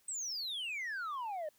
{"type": "exponential sweep", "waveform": "sine", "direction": "down", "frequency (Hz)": [8260, 587.3], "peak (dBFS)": -34, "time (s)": [0.08, 1.49], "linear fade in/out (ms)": 5, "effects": ["tanh soft clip ceiling -36 dBFS", "white hiss -70 dBFS RMS until 1.58 s"]}